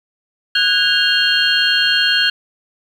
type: tone cluster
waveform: sine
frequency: 1477 / 1635 / 2807 / 3182 / 4292 Hz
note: F#6 / G#6 / F7 / G7 / C8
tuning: -3 / -28 / +8 / +25 / +43 cents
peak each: -18 dBFS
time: 0.55-2.3 s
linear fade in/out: 5 ms
effects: tanh soft clip ceiling -2 dBFS + 7-bit